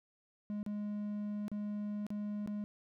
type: tone with dropouts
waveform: triangle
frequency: 207.7 Hz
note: G#3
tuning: in tune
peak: -34 dBFS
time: 0.5-2.64 s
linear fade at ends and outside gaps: 0 ms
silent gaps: 0.63-0.663 / 1.481-1.516 / 2.066-2.104 / 2.462-2.475 s
effects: none